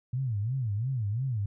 sine tone with vibrato, 116.5 Hz, A#2, 1 cent flat, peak -27 dBFS, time 0.13-1.46 s, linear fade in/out 5 ms, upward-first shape sine, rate 2.9 Hz, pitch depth 260 cents each way, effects none

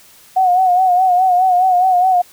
sine tone with vibrato, 734 Hz, F#5, 14 cents flat, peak -9 dBFS, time 0.36-2.22 s, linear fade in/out 10 ms, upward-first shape sine, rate 4.8 Hz, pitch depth 59 cents each way, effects white hiss -45 dBFS RMS until 2.32 s

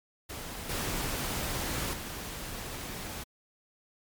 pink noise with level steps, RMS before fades -40 / -33 / -39 dBFS, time 0.29-3.24 s, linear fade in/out 10 ms, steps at 0.69 / 1.93 s, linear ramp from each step 5 ms, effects MP3 96 kbps

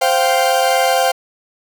40% pulse chord, C suspended fourth, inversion none, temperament equal with one note detuned, 523.3 / 698.5 / 779 Hz, C5 / F5 / G5, 0 / 0 / -11 cents, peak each -16 dBFS, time 0.01-1.12 s, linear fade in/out 10 ms, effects none

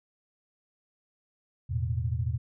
sine chord, E suspended fourth, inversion none, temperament equal, 82.41 / 110 / 123.47 Hz, E2 / A2 / B2, 0 / 0 / 0 cents, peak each -31 dBFS, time 1.69-2.38 s, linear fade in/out 20 ms, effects none

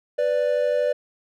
triangle tone pair together, 495.3 / 587.8 Hz, B4 / D5, +5 / +1 cents, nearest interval minor third, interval 296 cents, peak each -21 / -19 dBFS, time 0.18-0.93 s, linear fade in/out 10 ms, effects none

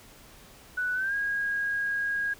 sine tone with pitch glide, 1484 to 1637.1 Hz, F#6 to G#6, +5 to -25 cents, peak -26 dBFS, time 0.77-2.34 s, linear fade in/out 10 ms, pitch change +170 cents, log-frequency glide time 0.94-1.15 s, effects pink hiss -52 dBFS RMS until 2.39 s

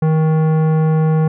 sine tone with tanh clipping, 157.6 Hz, D#3, 23 cents sharp, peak -13 dBFS, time 0.02-1.28 s, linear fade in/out 5 ms, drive 15 dB, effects none

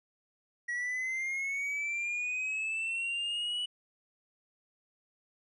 triangle linear sweep, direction up, 1911 to 2960 Hz, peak -30 dBFS, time 0.68-3.66 s, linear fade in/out 10 ms, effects resampled to 24000 Hz

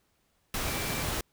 sine tone in noise, 2336 Hz, D7, 10 cents flat, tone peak -41 dBFS, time 0.67-1.03 s, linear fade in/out 2 ms, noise pink, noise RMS -32 dBFS, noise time 0.54-1.21 s, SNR -12 dB, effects pink hiss -72 dBFS RMS until 1.32 s

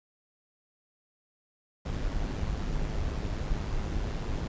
brown noise with amplitude modulation, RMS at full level -29 dBFS, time 1.85-4.48 s, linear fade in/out 10 ms, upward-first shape sine, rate 105 Hz, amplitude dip 45%, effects resampled to 16000 Hz

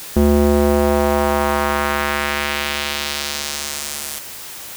square tone with band-pass filter sweep, 72.4 Hz, D2, 24 cents flat, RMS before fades -18 dBFS, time 0.16-4.19 s, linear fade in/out 5 ms, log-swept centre 290 to 11000 Hz, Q 1.1, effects white hiss -33 dBFS RMS until 4.76 s

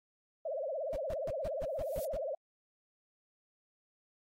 sine tone with vibrato, 587.3 Hz, D5, in tune, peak -34 dBFS, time 0.45-2.35 s, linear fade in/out 5 ms, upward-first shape triangle, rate 17 Hz, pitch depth 260 cents each way
brown noise bursts, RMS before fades -41 dBFS, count 8, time 0.93-2.166 s, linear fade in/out 0 ms, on 32 ms, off 140 ms
violet noise with exponential growth, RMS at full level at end -42 dBFS, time 1.64-2.05 s, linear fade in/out 1 ms, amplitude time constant 88 ms
effects AAC 48 kbps

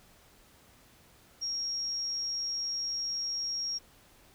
sine tone, 5588 Hz, F8, in tune, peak -31 dBFS, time 1.41-3.79 s, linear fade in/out 20 ms, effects pink hiss -60 dBFS RMS until 4.34 s

